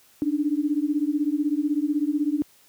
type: beating tone pair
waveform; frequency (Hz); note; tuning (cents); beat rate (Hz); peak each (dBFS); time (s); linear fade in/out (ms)
sine; 287.7 / 303.7; D4 / D#4; -36 / -42; 16; -24; 0.22-2.42; 0
effects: white hiss -57 dBFS RMS until 2.68 s + high-pass 60 Hz 12 dB/octave